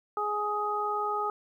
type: harmonic tone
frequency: 417.5 Hz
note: G#4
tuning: 9 cents sharp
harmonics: 1 / 2 / 3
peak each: -34 / -32 / -30 dBFS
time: 0.17-1.3 s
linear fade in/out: 2 ms
effects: 11-bit